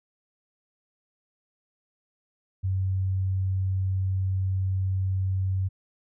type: tone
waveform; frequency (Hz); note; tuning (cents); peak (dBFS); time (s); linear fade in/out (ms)
sine; 94.8; F#2; +43; -23; 2.63-5.69; 20
effects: none